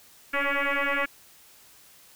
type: tone with frequency modulation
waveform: sine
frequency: 285.8 Hz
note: D4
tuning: 47 cents flat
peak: -23 dBFS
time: 0.33-1.06 s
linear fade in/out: 10 ms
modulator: 281 Hz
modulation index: 8
effects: white hiss -54 dBFS RMS until 2.15 s